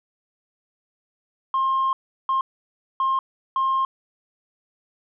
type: tone bursts at uneven times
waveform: sine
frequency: 1064 Hz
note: C6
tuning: 29 cents sharp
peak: -17 dBFS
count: 4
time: 1.54-1.93 / 2.29-2.41 / 3-3.19 / 3.56-3.85 s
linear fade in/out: 2 ms
effects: tanh soft clip ceiling -16 dBFS